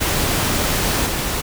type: noise with level steps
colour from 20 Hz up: pink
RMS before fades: -19 / -22 dBFS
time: 0-1.42 s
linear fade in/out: 20 ms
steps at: 1.06 s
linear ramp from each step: 2 ms
effects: none